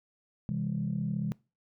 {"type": "chord", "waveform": "sine", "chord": "C augmented", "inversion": "none", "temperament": "equal with one note detuned", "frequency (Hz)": [130.81, 164.81, 203.3], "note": ["C3", "E3", "G#3"], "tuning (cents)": [0, 0, -37], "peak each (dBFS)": [-34, -33, -33], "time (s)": [0.49, 1.32], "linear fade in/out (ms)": 0, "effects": ["noise-tail reverb RT60 0.3 s tail -23 dB re dry", "tanh soft clip ceiling -21 dBFS"]}